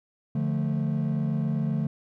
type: chord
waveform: triangle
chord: D minor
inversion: none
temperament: equal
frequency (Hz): 146.83 / 174.61 / 220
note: D3 / F3 / A3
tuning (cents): 0 / 0 / 0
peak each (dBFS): -24 / -28 / -26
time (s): 0.35-1.87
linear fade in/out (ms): 5
effects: tanh soft clip ceiling -17 dBFS